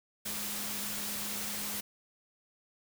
sine tone in noise, 206.7 Hz, G#3, 8 cents flat, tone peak -46 dBFS, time 0.25-1.81 s, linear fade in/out 10 ms, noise white, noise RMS -37 dBFS, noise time 0.25-1.81 s, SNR -12 dB, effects none

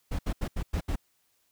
brown noise bursts at uneven times, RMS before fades -29 dBFS, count 6, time 0.11-0.19 / 0.26-0.33 / 0.41-0.48 / 0.56-0.63 / 0.73-0.81 / 0.88-0.96 s, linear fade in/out 10 ms, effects white hiss -71 dBFS RMS until 1.51 s

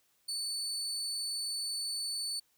30% pulse tone, 4487 Hz, C#8, 20 cents sharp, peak -31 dBFS, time 0.28-2.4 s, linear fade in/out 10 ms, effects white hiss -72 dBFS RMS until 2.57 s

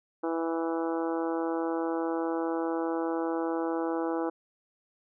harmonic tone, 164.81 Hz, E3, in tune, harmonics 2 / 3 / 4 / 5 / 6 / 7 / 8 / 9, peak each -30 / -33 / -39 / -37 / -41 / -44 / -43 / -47 dBFS, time 0.23-4.3 s, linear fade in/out 10 ms, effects none

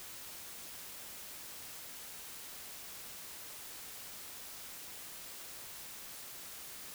silence, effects white hiss -48 dBFS RMS until 6.94 s

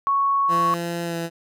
sine tone, 1108.7 Hz, C#6, in tune, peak -17 dBFS, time 0.07-0.74 s, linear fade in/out 0 ms
15% pulse tone with pitch glide, 170.8 to 167.67 Hz, F3 to E3, -38 to +30 cents, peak -19 dBFS, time 0.48-1.3 s, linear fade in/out 50 ms, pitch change -32 cents, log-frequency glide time 1.04-1.16 s
effects none

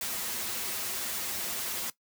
white noise with comb filter, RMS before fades -34 dBFS, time 0.01-1.9 s, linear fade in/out 2 ms, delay 6.8 ms, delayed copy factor -0.8, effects noise-tail reverb RT60 0.1 s tail -17 dB re dry + high-pass 100 Hz 12 dB/octave

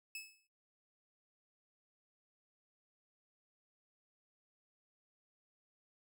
sawtooth tone with exponential decay, 2600 Hz, E7, 24 cents flat, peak -38 dBFS, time 0.15-0.47 s, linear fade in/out 2 ms, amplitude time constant 68 ms, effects noise-tail reverb RT60 0.4 s tail -18 dB re dry

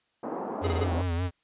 pink band-pass noise, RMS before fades -34 dBFS, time 0.23-1.02 s, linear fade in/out 5 ms, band 240 to 1000 Hz, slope 24 dB/octave
square tone with vibrato, 87.31 Hz, F2, in tune, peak -27 dBFS, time 0.61-1.31 s, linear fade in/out 50 ms, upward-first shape sine, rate 5.2 Hz, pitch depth 78 cents each way
square tone bursts, 419.1 Hz, G#4, 16 cents sharp, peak -28 dBFS, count 4, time 0.64-0.841 s, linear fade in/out 2 ms, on 30 ms, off 27 ms
effects white hiss -72 dBFS RMS until 1.43 s + resampled to 8000 Hz

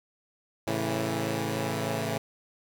10% pulse chord, A major, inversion none, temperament equal with one note detuned, 110 / 136.68 / 164.81 Hz, A2 / C#3 / E3, 0 / -24 / 0 cents, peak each -23 / -25 / -25 dBFS, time 0.67-2.18 s, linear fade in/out 5 ms, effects none

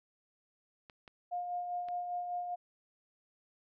clicks, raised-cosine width 0.3 ms, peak -35 dBFS, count 3, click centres 0.898 / 1.078 / 1.886 s
sine tone with tremolo, 710 Hz, F5, 28 cents sharp, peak -33 dBFS, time 1.31-2.56 s, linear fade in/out 20 ms, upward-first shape sine, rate 5 Hz, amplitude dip 40%
effects none

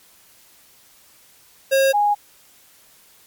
square / sine tone pair in turn, 540 / 825.6 Hz, C#5 / G#5, -45 / -10 cents, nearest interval perfect fifth, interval 735 cents, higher second, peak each -14 dBFS, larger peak neither, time 1.71-1.93 / 1.93-2.15 s, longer neither, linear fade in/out 20 ms, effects white hiss -52 dBFS RMS until 3.26 s + MP3 96 kbps

